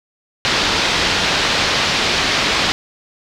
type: low-pass noise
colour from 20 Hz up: white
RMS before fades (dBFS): -17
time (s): 0.45-2.72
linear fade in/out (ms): 0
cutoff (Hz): 4700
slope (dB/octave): 24
effects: none